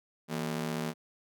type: ring-modulated tone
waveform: sawtooth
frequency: 200 Hz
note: G3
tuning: 35 cents sharp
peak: -25 dBFS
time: 0.28-0.94 s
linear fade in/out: 50 ms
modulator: 37.3 Hz
effects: none